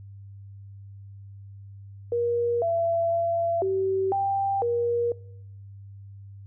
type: tone with pitch steps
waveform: sine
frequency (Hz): 474.5 / 672 / 676 / 383.2 / 788 / 474.1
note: A#4 / E5 / E5 / G4 / G5 / A#4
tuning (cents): +31 / +33 / +43 / -39 / +9 / +29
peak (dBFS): -22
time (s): 2.12-5.12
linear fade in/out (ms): 2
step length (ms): 500
effects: noise-tail reverb RT60 0.7 s tail -22 dB re dry + added 99 Hz sine -41 dBFS peak until 6.46 s